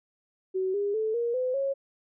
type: tone with pitch steps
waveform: sine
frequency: 376.3 / 405.6 / 437.3 / 471.4 / 508.1 / 547.8 Hz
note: F#4 / G#4 / A4 / A#4 / B4 / C#5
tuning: +29 / -41 / -11 / +19 / +49 / -21 cents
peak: -25 dBFS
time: 0.54-1.74 s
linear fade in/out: 20 ms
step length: 200 ms
effects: none